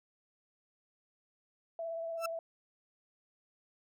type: tone with vibrato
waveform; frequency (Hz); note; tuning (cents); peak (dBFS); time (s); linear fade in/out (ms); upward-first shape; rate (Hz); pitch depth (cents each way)
sine; 662; E5; +7; -36; 1.79-2.39; 2; triangle; 17; 24
type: tone with exponential growth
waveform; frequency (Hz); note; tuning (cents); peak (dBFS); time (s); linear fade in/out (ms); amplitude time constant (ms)
35% pulse; 1329; E6; +14; -29; 2.17-2.26; 5; 19
effects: none